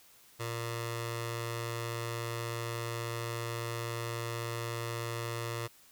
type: tone with notch filter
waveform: 15% pulse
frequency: 116.4 Hz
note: A#2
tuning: 2 cents flat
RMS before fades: -37 dBFS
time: 0.39-5.68 s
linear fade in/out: 20 ms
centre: 230 Hz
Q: 0.59
effects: white hiss -60 dBFS RMS until 5.91 s